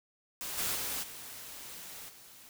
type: noise with level steps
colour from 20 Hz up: white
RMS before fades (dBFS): -39 / -33 / -36 / -46 / -54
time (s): 0.41-2.49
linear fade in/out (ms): 0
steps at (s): 0.57 / 0.74 / 1.02 / 2.08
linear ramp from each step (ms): 20
effects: none